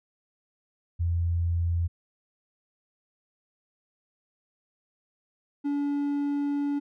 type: tone pair in turn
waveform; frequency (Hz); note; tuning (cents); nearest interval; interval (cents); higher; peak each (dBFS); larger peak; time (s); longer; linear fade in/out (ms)
sine / triangle; 85.3 / 286.2; F2 / D4; -40 / -45; octave + major sixth; 2095; second; -23; neither; 0.99-1.88 / 5.64-6.8; second; 20
effects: none